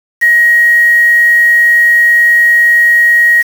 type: tone with quantisation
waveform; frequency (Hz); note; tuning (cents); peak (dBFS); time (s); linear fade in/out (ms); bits
sine; 1889; A#6; +22; -4; 0.21-3.43; 20; 4
effects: none